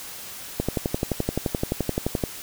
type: click train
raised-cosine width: 2 ms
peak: -9 dBFS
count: 20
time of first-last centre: 0.6-2.238 s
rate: 11.6 Hz
effects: white hiss -38 dBFS RMS until 2.42 s